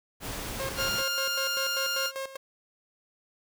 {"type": "noise", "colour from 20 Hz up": "pink", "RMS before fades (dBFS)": -36, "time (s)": [0.2, 1.04], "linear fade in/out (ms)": 50}
{"type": "tone with tremolo", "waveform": "sawtooth", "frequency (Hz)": 537, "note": "C5", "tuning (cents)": 45, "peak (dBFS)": -28, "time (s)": [0.59, 2.37], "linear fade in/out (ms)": 10, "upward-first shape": "square", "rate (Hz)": 5.1, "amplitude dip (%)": 75}
{"type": "tone", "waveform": "15% pulse", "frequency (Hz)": 1405, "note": "F6", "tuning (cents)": 10, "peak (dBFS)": -21, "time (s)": [0.76, 2.12], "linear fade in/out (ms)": 50}
{"effects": []}